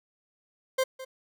40% pulse tone with echo, 523.3 Hz, C5, in tune, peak -22 dBFS, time 0.78-0.84 s, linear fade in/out 10 ms, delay 210 ms, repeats 1, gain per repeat -15 dB, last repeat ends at 1.05 s, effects none

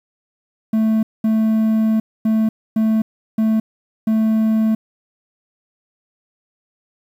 triangle tone bursts at uneven times, 220 Hz, A3, in tune, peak -11 dBFS, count 6, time 0.73-1.03 / 1.24-2 / 2.25-2.49 / 2.76-3.02 / 3.38-3.6 / 4.07-4.75 s, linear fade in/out 5 ms, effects 8-bit

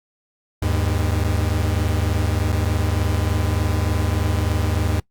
45% pulse tone pair together, 77.78 / 101.14 Hz, D#2 / G#2, 0 / -45 cents, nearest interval perfect fourth, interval 455 cents, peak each -21 dBFS, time 0.62-5 s, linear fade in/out 5 ms, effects noise-tail reverb RT60 0.1 s tail -22 dB re dry + Opus 48 kbps

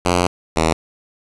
5% pulse tone pair in turn, 88.7 / 80.2 Hz, F2 / E2, +27 / -47 cents, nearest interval major second, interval 174 cents, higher first, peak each -3 dBFS, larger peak neither, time 0.05-0.27 / 0.56-0.73 s, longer first, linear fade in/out 5 ms, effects resampled to 24000 Hz + 7-bit

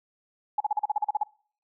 sine tone bursts, 840 Hz, G#5, 19 cents sharp, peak -21 dBFS, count 11, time 0.58-1.234 s, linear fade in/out 5 ms, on 24 ms, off 39 ms, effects noise-tail reverb RT60 0.5 s tail -25 dB re dry

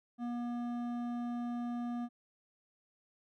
sine tone with hard clipping, 240 Hz, B3, 49 cents flat, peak -37 dBFS, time 0.18-2.09 s, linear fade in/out 50 ms, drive 10 dB, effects none

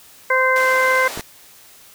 harmonic tone, 518 Hz, C5, 17 cents flat, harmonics 1 / 2 / 3 / 4, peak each -19 / -19 / -19 / -19 dBFS, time 0.3-1.08 s, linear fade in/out 5 ms
pink band-pass noise, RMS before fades -31 dBFS, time 0.56-1.21 s, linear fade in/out 0 ms, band 540 to 15000 Hz, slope 12 dB/octave
clicks, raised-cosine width 2 ms, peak -17 dBFS, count 2, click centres 1.175 / 1.195 s
effects white hiss -46 dBFS RMS until 1.94 s

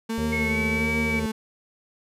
35% pulse tone with vibrato, 224.1 Hz, A3, 32 cents sharp, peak -24 dBFS, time 0.09-1.32 s, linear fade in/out 10 ms, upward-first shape sine, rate 1.4 Hz, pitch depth 39 cents each way
harmonic tone, 77.9 Hz, D#2, 3 cents sharp, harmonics 1 / 2 / 3 / 5 / 6 / 7, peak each -31 / -34 / -36 / -38 / -39 / -39 dBFS, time 0.18-1.26 s, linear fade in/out 0 ms
sine tone with pitch glide, 2187 to 2285 Hz, C#7 to D7, -24 to -48 cents, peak -25 dBFS, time 0.32-1.2 s, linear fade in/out 10 ms, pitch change +76 cents, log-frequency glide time 0.47-0.6 s
effects resampled to 32000 Hz

